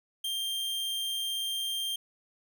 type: tone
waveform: 45% pulse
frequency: 3179 Hz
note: G7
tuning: 24 cents sharp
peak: -30 dBFS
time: 0.24-1.96 s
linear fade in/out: 5 ms
effects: none